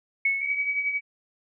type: tone with exponential decay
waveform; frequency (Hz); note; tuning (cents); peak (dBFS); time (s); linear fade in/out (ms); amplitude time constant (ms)
sine; 2202; C#7; -12; -18; 0.25-0.85; 5; 130
type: tone with tremolo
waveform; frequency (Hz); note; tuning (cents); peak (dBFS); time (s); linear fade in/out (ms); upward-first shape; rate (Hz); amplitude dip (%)
sine; 2273; C#7; +43; -21; 0.4-1.01; 50; triangle; 11; 65
effects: none